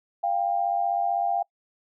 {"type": "tone pair together", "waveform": "sine", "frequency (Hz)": [697.2, 793], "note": ["F5", "G5"], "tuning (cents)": [-3, 20], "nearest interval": "major second", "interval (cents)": 223, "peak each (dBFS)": -25, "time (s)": [0.23, 1.43], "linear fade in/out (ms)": 10, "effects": ["noise-tail reverb RT60 0.1 s tail -26 dB re dry"]}